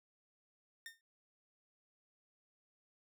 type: tone with exponential decay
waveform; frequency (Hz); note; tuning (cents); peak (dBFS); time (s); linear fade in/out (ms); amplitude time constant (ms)
sawtooth; 1823; A#6; -39; -40; 0.86-1.01; 1; 31
effects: none